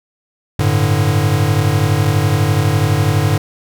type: chord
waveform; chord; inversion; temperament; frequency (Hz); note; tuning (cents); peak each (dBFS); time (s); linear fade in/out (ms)
square; G suspended second; none; equal; 98 / 110 / 146.83; G2 / A2 / D3; 0 / 0 / 0; -17; 0.59-3.38; 5
effects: none